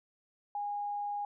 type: tone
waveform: sine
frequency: 820 Hz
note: G#5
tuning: 22 cents flat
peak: -33 dBFS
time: 0.55-1.25 s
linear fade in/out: 2 ms
effects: none